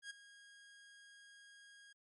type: tone with ADSR envelope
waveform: sawtooth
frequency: 1634 Hz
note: G#6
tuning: 29 cents flat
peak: -40 dBFS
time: 0.02-1.93 s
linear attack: 83 ms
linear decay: 12 ms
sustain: -15 dB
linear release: 8 ms
effects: MP3 48 kbps